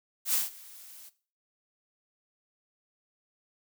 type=noise with ADSR envelope; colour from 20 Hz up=blue; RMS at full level=-25 dBFS; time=0.25-1.1 s; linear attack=86 ms; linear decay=160 ms; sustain=-24 dB; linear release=21 ms; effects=noise-tail reverb RT60 0.4 s tail -17 dB re dry